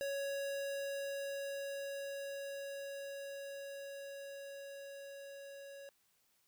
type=tone with level ramp; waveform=square; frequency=556 Hz; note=C#5; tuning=5 cents sharp; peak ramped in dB=-37 to -50 dBFS; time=0.01-5.89 s; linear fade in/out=0 ms; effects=white hiss -75 dBFS RMS until 6.47 s